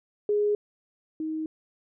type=tone pair in turn; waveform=sine; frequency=415.3 / 314.6 Hz; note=G#4 / D#4; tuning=0 / +19 cents; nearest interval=perfect fourth; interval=481 cents; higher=first; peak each=-21 / -28 dBFS; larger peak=first; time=0.29-0.55 / 1.2-1.46 s; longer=neither; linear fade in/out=2 ms; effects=none